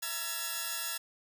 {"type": "tone cluster", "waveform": "5% pulse", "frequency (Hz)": [659, 936, 1353, 1693], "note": ["E5", "A#5", "E6", "G#6"], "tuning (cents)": [-1, 7, 45, 33], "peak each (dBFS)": [-35, -31, -27, -26], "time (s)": [0.02, 0.98], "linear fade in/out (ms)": 10, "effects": []}